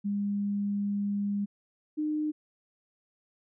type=tone pair in turn; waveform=sine; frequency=202.6 / 304.4 Hz; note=G#3 / D#4; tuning=-43 / -38 cents; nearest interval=perfect fifth; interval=705 cents; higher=second; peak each=-27 dBFS; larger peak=neither; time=0.04-1.46 / 1.97-2.32 s; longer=first; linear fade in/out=20 ms; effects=none